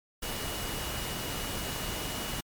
sine tone in noise, 2905 Hz, F#7, 32 cents flat, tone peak -43 dBFS, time 0.22-2.41 s, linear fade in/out 10 ms, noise pink, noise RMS -35 dBFS, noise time 0.22-2.41 s, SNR -11 dB, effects MP3 96 kbps

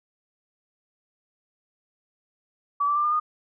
sine tone with pitch steps, 1147 / 1166.4 / 1186.1 / 1206.1 / 1226.5 Hz, D6 / D6 / D6 / D6 / D#6, -41 / -12 / +17 / +46 / -25 cents, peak -20 dBFS, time 2.8-3.2 s, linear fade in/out 10 ms, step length 80 ms, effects none

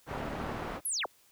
white low-pass noise, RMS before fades -38 dBFS, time 0.06-0.81 s, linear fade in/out 50 ms, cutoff 1000 Hz, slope 12 dB/octave
click train, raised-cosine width 3 ms, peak -31 dBFS, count 21, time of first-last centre 0.15-0.678 s, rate 37.9 Hz
sine linear sweep, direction down, 11760 to 222.6 Hz, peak -30 dBFS, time 0.85-1.06 s, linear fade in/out 5 ms
effects white hiss -64 dBFS RMS until 1.31 s

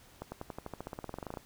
accelerating click train, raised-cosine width 1 ms, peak -25 dBFS, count 20, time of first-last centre 0.22-1.372 s, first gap 100 ms, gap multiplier 0.94, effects pink hiss -59 dBFS RMS until 1.45 s

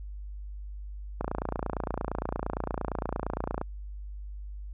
click train, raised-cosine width 1 ms, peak -16 dBFS, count 70, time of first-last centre 1.21-3.614 s, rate 28.7 Hz, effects added 50 Hz sine -37 dBFS peak until 4.73 s

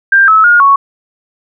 sine tone with pitch steps, 1587 / 1298 / 1428 / 1110 Hz, G6 / E6 / F6 / C#6, +21 / -27 / +38 / +2 cents, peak -3 dBFS, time 0.12-0.76 s, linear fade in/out 5 ms, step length 160 ms, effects none

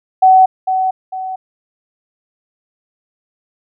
sine tone with echo, 753 Hz, F#5, 30 cents sharp, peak -4 dBFS, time 0.22-0.46 s, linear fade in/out 10 ms, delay 450 ms, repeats 2, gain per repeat -8 dB, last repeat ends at 1.36 s, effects none

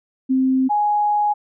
sine tone pair in turn, 261.6 / 832.9 Hz, C4 / G#5, 0 / +5 cents, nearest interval octave + minor sixth, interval 2005 cents, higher second, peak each -14 / -15 dBFS, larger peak first, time 0.29-0.69 / 0.69-1.34 s, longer second, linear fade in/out 20 ms, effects none

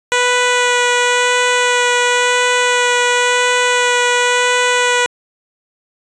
10% pulse tone with vibrato, 491.4 Hz, B4, 9 cents flat, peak -3 dBFS, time 0.12-5.06 s, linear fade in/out 0 ms, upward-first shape sine, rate 0.95 Hz, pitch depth 9 cents each way, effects resampled to 22050 Hz

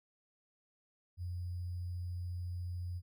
sine tone with sample-and-hold, 88.6 Hz, F2, 25 cents sharp, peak -37 dBFS, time 1.17-3.02 s, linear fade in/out 50 ms, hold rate 4900 Hz, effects none

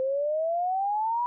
sine exponential sweep, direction up, 518 to 983 Hz, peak -24 dBFS, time 0-1.26 s, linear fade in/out 0 ms, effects none

